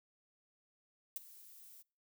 violet noise with ADSR envelope, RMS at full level -37 dBFS, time 1.16-1.83 s, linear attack 3 ms, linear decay 20 ms, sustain -20 dB, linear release 20 ms, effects noise-tail reverb RT60 0.4 s tail -26 dB re dry

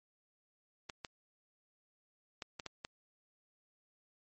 clicks, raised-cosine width 0.2 ms, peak -24 dBFS, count 6, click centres 0.898 / 1.048 / 2.422 / 2.598 / 2.663 / 2.849 s, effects MP3 32 kbps

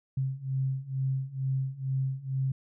sine beating tone pair, 132.1 / 134.3 Hz, C3 / C3, +17 / +46 cents, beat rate 2.2 Hz, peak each -32 / -30 dBFS, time 0.17-2.52 s, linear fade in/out 5 ms, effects none

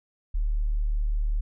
sine tone, 37.37 Hz, D1, 31 cents sharp, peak -22 dBFS, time 0.34-1.41 s, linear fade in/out 10 ms, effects none

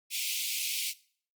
pink high-pass noise, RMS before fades -33 dBFS, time 0.1-0.94 s, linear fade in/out 50 ms, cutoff 2200 Hz, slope 96 dB/octave, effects noise-tail reverb RT60 0.5 s tail -20 dB re dry + Opus 32 kbps

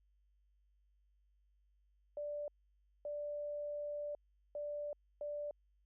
sine tone bursts at uneven times, 587.3 Hz, D5, in tune, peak -39 dBFS, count 4, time 2.17-2.48 / 3.05-4.15 / 4.55-4.93 / 5.21-5.51 s, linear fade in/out 2 ms, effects added 50 Hz sine -70 dBFS peak until 5.85 s

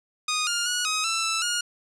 10% pulse tone with pitch steps, 1238 / 1409 / 1455 / 1262 / 1332 / 1323 / 1430 Hz, D#6 / F6 / F#6 / D#6 / E6 / E6 / F6, -9 / +15 / -29 / +24 / +18 / +6 / +41 cents, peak -15 dBFS, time 0.28-1.61 s, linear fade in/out 5 ms, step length 190 ms, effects low-pass 10000 Hz 12 dB/octave

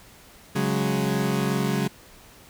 30% pulse chord, C# suspended fourth, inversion none, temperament equal, 138.59 / 185 / 207.7 Hz, C#3 / F#3 / G#3, 0 / 0 / 0 cents, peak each -24 dBFS, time 0.55-1.88 s, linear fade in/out 10 ms, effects pink hiss -50 dBFS RMS until 2.49 s

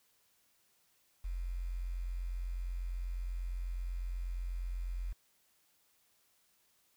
sine tone with quantisation, 44.13 Hz, F1, 19 cents sharp, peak -35 dBFS, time 1.24-5.13 s, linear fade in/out 10 ms, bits 10, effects white hiss -72 dBFS RMS until 6.96 s

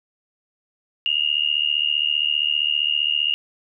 sine tone with amplitude modulation, 2839 Hz, F7, 28 cents sharp, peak -14 dBFS, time 1.06-3.34 s, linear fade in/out 0 ms, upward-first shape sine, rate 75.2 Hz, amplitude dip 95%, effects none

